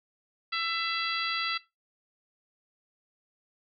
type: harmonic tone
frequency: 668 Hz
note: E5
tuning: 23 cents sharp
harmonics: 2 / 3 / 4 / 5 / 6 / 7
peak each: -33 / -35 / -36 / -37 / -38 / -38 dBFS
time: 0.52-1.58 s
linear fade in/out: 10 ms
effects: noise-tail reverb RT60 0.2 s tail -17 dB re dry